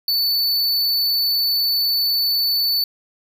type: tone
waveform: square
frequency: 4488 Hz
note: C#8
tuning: 21 cents sharp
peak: -17 dBFS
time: 0.08-2.84 s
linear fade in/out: 2 ms
effects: 9-bit